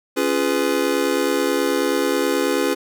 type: chord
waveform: square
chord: C# dominant seventh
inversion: none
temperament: just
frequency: 277.2 / 346.5 / 415.8 / 498.9 Hz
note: C#4 / E#4 / G#4 / B4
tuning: 0 / -14 / +2 / +17 cents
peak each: -24 dBFS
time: 0.16-2.75 s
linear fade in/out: 20 ms
effects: none